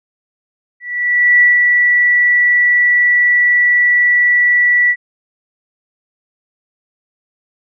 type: tone with ADSR envelope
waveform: sine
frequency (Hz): 1954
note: B6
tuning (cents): -19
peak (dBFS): -5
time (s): 0.8-4.96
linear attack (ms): 610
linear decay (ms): 160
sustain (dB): -3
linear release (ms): 59
effects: none